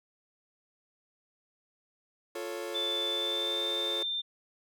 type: chord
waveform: 40% pulse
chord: F augmented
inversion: none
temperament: equal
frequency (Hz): 349.2 / 440 / 554.4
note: F4 / A4 / C#5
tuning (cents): 0 / 0 / 0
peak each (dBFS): -39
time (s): 2.35-4.03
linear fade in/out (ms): 5
type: tone with pitch glide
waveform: sine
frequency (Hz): 3520 to 3586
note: A7 to A7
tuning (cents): 0 to +32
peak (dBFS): -30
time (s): 2.74-4.22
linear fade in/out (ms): 20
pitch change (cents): +32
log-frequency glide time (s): 3.12-3.63
effects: none